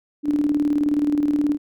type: tone with tremolo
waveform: sine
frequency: 293.7 Hz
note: D4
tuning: in tune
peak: -15 dBFS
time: 0.23-1.58 s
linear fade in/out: 50 ms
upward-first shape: square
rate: 19 Hz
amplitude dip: 50%
effects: none